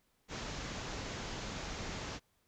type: low-pass noise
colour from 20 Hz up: pink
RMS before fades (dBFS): -42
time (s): 0.28-2.2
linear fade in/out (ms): 50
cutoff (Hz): 7200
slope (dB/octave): 96
effects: pink hiss -75 dBFS RMS until 2.47 s